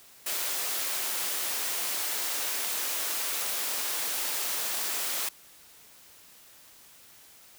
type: high-pass noise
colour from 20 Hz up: white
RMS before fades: -31 dBFS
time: 0.26-5.29 s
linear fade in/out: 5 ms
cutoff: 360 Hz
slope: 12 dB/octave
effects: white hiss -54 dBFS RMS until 7.58 s